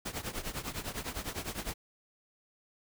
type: noise with tremolo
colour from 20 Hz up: pink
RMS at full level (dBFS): -35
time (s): 0.05-1.74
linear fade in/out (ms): 10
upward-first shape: triangle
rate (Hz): 9.9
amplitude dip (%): 90
effects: none